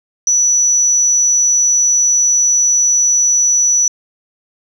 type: tone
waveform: sine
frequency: 5920 Hz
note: F#8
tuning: in tune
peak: -8 dBFS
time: 0.27-3.88 s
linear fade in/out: 2 ms
effects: tanh soft clip ceiling -5 dBFS